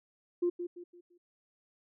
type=tone with echo; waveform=sine; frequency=350.6 Hz; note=F4; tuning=7 cents sharp; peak=-25 dBFS; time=0.42-0.5 s; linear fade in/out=10 ms; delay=170 ms; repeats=4; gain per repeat=-9 dB; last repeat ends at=1.18 s; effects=tanh soft clip ceiling -21 dBFS